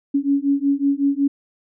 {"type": "beating tone pair", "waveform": "sine", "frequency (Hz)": [277.4, 282.8], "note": ["C#4", "C#4"], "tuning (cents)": [1, 35], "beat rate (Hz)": 5.4, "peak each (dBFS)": -19, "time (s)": [0.14, 1.28], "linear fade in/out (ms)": 10, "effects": []}